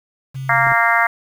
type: tone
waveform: sine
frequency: 133.3 Hz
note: C3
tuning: 33 cents sharp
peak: -24 dBFS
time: 0.34-0.74 s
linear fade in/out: 20 ms
type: harmonic tone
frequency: 231.8 Hz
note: A#3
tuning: 10 cents flat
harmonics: 3 / 4 / 5 / 6 / 7 / 8 / 9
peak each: -20 / -20 / -20 / -20 / -20 / -20 / -20 dBFS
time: 0.49-1.07 s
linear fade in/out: 5 ms
type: clicks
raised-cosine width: 2 ms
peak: -21 dBFS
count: 2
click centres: 0.67 / 0.719 s
effects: 7-bit